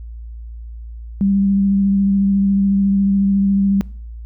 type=tone with vibrato; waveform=sine; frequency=197.2 Hz; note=G3; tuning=11 cents sharp; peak=-12 dBFS; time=1.21-3.81 s; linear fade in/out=0 ms; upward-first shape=sine; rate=14 Hz; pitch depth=17 cents each way; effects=noise-tail reverb RT60 0.5 s tail -24 dB re dry + added 57 Hz sine -29 dBFS peak until 4.25 s